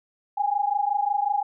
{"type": "tone pair together", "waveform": "sine", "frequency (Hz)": [805.1, 830.6], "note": ["G5", "G#5"], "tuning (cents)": [46, 0], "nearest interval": "minor second", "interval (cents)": 54, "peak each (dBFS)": -24, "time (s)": [0.37, 1.43], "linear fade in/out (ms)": 10, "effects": []}